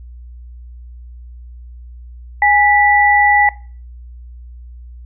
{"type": "tone pair together", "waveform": "sine", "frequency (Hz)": [824.9, 1966], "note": ["G#5", "B6"], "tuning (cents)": [-12, -8], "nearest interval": "octave + minor third", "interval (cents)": 1504, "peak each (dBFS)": -11, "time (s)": [2.42, 3.49], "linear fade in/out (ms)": 2, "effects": ["noise-tail reverb RT60 0.4 s tail -20 dB re dry", "added 60 Hz sine -32 dBFS peak until 5.05 s"]}